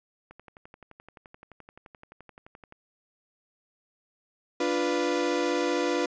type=click train; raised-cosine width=0.5 ms; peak=-32 dBFS; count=29; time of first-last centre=0.31-2.724 s; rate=11.6 Hz
type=chord; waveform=35% pulse; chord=B diminished; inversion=first; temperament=equal; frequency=293.7 / 349.2 / 493.9 Hz; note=D4 / F4 / B4; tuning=0 / 0 / 0 cents; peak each=-28 / -27 / -27 dBFS; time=4.6-6.06 s; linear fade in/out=5 ms
effects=resampled to 16000 Hz